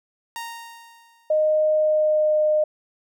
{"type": "tone with exponential decay", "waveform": "sawtooth", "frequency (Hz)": 928, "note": "A#5", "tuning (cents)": -8, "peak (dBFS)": -25, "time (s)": [0.36, 1.61], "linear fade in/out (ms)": 0, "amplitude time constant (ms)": 270}
{"type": "tone with pitch glide", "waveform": "sine", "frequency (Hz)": [617, 611.3], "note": ["D#5", "D#5"], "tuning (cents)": [-15, -31], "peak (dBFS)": -16, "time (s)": [1.3, 2.64], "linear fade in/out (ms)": 5, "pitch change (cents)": -16, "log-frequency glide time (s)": [1.75, 2.39]}
{"effects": []}